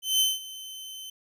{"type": "tone with ADSR envelope", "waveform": "sawtooth", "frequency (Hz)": 3069, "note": "G7", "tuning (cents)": -37, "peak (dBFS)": -16, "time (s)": [0.02, 1.1], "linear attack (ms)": 180, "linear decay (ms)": 190, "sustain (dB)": -19, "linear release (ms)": 4, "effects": []}